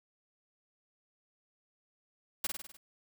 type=noise with echo; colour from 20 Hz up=white; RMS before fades=-32 dBFS; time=2.44-2.47 s; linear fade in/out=5 ms; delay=50 ms; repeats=6; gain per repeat=-4 dB; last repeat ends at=2.77 s; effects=none

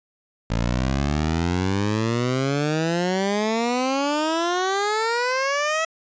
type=exponential sweep; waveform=15% pulse; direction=up; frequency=55.2 to 654 Hz; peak=-14 dBFS; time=0.5-5.85 s; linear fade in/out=5 ms; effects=resampled to 16000 Hz

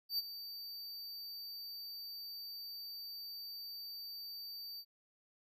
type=tone with ADSR envelope; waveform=square; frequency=4621 Hz; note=D8; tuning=29 cents flat; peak=-32 dBFS; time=0.09-4.85 s; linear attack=94 ms; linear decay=27 ms; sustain=-13 dB; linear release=59 ms; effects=none

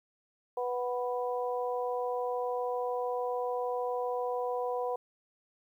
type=harmonic tone; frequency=246.9 Hz; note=B3; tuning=in tune; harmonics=2 / 3 / 4; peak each=-32 / -36 / -38 dBFS; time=0.57-4.96 s; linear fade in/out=5 ms; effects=11-bit

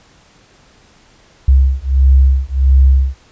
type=beating tone pair; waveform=sine; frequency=65.9 / 67.4 Hz; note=C2 / C#2; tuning=+13 / -48 cents; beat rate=1.5 Hz; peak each=-10 dBFS; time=1.48-3.15 s; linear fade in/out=5 ms; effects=pink hiss -48 dBFS RMS until 3.31 s + resampled to 16000 Hz

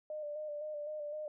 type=tone with vibrato; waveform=sine; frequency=600 Hz; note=D5; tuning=37 cents sharp; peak=-38 dBFS; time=0.1-1.28 s; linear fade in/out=2 ms; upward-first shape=square; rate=3.9 Hz; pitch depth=31 cents each way; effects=none

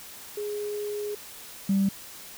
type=tone pair in turn; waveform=sine; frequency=415.3 / 196 Hz; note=G#4 / G3; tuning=0 / 0 cents; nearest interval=octave + minor second; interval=1300 cents; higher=first; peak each=-29 / -19 dBFS; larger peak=second; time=0.37-1.15 / 1.69-1.89 s; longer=first; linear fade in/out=5 ms; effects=tanh soft clip ceiling -16 dBFS + white hiss -44 dBFS RMS until 2.37 s

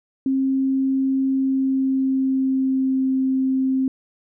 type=tone with pitch glide; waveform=sine; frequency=267.1 to 263.4 Hz; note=C4 to C4; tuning=+36 to +12 cents; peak=-17 dBFS; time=0.26-3.88 s; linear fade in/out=2 ms; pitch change=-24 cents; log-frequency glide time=1.31-3.11 s; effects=none

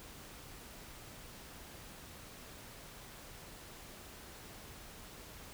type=silence; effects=pink hiss -52 dBFS RMS until 5.53 s

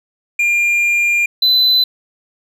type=tone pair in turn; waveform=triangle; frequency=2400 / 4018 Hz; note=D7 / B7; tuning=+37 / +29 cents; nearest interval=major sixth; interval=892 cents; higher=second; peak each=-10 / -8 dBFS; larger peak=second; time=0.39-1.26 / 1.42-1.84 s; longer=first; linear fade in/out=5 ms; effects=none

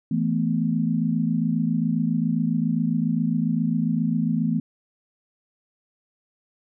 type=chord; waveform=sine; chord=E suspended fourth; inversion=none; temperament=just; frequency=164.81 / 219.8 / 247.2 Hz; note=E3 / A3 / B3; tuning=0 / -2 / +2 cents; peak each=-24 / -24 / -25 dBFS; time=0.11-4.6 s; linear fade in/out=5 ms; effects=none

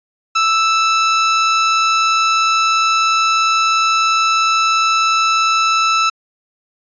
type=tone; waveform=sawtooth; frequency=1318.5 Hz; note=E6; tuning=in tune; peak=-8 dBFS; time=0.35-6.1 s; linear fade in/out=10 ms; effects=resampled to 16000 Hz

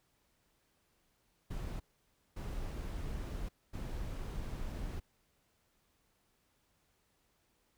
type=noise bursts at uneven times; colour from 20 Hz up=brown; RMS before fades=-40 dBFS; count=3; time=1.5-1.8 / 2.36-3.49 / 3.73-5 s; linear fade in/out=10 ms; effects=pink hiss -75 dBFS RMS until 7.77 s

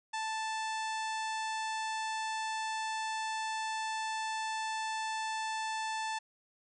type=harmonic tone; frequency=880 Hz; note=A5; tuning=in tune; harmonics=1 / 2 / 3 / 4 / 5 / 6 / 7 / 8 / 9 / 10; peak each=-35 / -41 / -45 / -47 / -49 / -51 / -52 / -53 / -54 / -55 dBFS; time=0.13-6.19 s; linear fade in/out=10 ms; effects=none

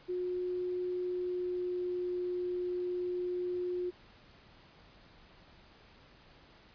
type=tone with pitch glide; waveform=sine; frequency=361 to 358.3 Hz; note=F#4 to F4; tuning=-43 to +44 cents; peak=-32 dBFS; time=0.08-3.91 s; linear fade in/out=20 ms; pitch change=-13 cents; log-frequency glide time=0.91-2.08 s; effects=pink hiss -59 dBFS RMS until 6.74 s + resampled to 11025 Hz

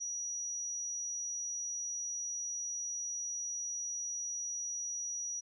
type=tone; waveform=sine; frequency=5810 Hz; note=F#8; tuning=32 cents flat; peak=-36 dBFS; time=0-5.41 s; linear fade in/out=20 ms; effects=none

